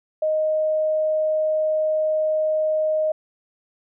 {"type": "tone", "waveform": "sine", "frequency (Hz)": 622, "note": "D#5", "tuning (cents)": -1, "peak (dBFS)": -18, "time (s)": [0.22, 3.12], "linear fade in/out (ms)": 5, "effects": []}